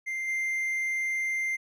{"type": "tone with level steps", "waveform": "triangle", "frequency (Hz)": 2093, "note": "C7", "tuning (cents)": 0, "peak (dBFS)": [-28, -25], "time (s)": [0.06, 1.57], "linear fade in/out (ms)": 20, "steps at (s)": 0.27, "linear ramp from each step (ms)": 20, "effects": []}